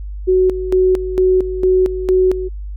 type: tone with tremolo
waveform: sine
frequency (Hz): 371.4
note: F#4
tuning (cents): +7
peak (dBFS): -9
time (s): 0.27-2.49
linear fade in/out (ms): 20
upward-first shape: square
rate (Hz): 2.2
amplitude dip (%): 70
effects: added 50 Hz sine -24 dBFS peak until 2.76 s